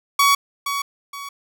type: tone with echo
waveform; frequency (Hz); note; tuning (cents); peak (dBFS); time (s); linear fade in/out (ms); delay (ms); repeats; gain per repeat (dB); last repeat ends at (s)
sawtooth; 1126; C#6; +27; -9; 0.19-0.35; 5; 470; 2; -9; 1.29
effects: none